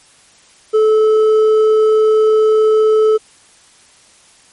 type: tone with hard clipping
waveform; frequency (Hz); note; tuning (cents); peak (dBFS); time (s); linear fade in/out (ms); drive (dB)
sine; 434.1; A4; -23; -9; 0.73-3.18; 20; 4
effects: white hiss -47 dBFS RMS until 4.52 s + MP3 48 kbps